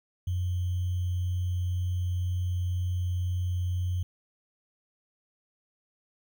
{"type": "tone with sample-and-hold", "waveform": "sine", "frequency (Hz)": 89.8, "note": "F2", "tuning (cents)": 49, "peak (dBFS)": -26, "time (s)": [0.27, 4.03], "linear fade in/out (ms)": 5, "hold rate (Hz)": 3150, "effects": []}